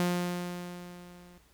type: tone with level ramp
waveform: sawtooth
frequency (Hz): 176.9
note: F3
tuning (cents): +23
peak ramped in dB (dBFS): -21 to -49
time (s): 0-1.38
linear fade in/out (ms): 0
effects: added 60 Hz sine -64 dBFS peak until 1.53 s + pink hiss -64 dBFS RMS until 1.53 s